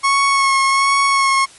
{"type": "tone with vibrato", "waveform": "30% pulse", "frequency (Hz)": 1097, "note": "C#6", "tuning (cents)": -18, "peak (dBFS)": -9, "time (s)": [0.03, 1.46], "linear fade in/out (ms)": 20, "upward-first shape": "sine", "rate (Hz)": 1.3, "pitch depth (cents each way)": 20, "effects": ["white hiss -43 dBFS RMS until 1.58 s", "MP3 48 kbps"]}